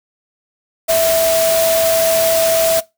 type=tone in noise; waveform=sine; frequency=656 Hz; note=E5; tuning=9 cents flat; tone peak=-11 dBFS; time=0.88-2.81 s; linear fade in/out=20 ms; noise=white; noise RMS=-19 dBFS; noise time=0.88-2.81 s; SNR=+5 dB; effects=noise-tail reverb RT60 0.2 s tail -20 dB re dry